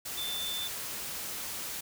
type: tone in noise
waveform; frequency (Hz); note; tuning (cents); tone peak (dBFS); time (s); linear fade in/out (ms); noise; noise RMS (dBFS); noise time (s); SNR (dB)
sine; 3539; A7; +9; -34; 0.17-0.68; 10; white; -38; 0.05-1.81; +1
effects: none